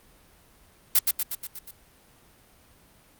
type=noise with echo; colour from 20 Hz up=blue; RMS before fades=-18 dBFS; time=0.95-0.99 s; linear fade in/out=5 ms; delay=120 ms; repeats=6; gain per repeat=-4 dB; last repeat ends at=1.71 s; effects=pink hiss -57 dBFS RMS until 3.19 s + Opus 32 kbps